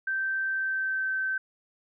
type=tone with pitch glide; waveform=sine; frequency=1558 to 1543.7 Hz; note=G6 to G6; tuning=-11 to -27 cents; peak=-26 dBFS; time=0.07-1.38 s; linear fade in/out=5 ms; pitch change=-16 cents; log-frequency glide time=0.47-1.12 s; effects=none